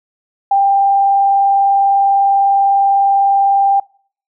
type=tone with vibrato; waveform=sine; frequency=792 Hz; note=G5; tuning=18 cents sharp; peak=-8 dBFS; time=0.51-3.8 s; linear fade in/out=5 ms; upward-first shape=triangle; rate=20 Hz; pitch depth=22 cents each way; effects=noise-tail reverb RT60 0.5 s tail -26 dB re dry